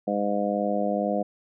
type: harmonic tone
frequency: 102.1 Hz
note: G#2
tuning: 29 cents flat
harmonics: 2 / 3 / 4 / 5 / 6 / 7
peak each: -28 / -32 / -37 / -29 / -29 / -30 dBFS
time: 0.07-1.23 s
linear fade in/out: 10 ms
effects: none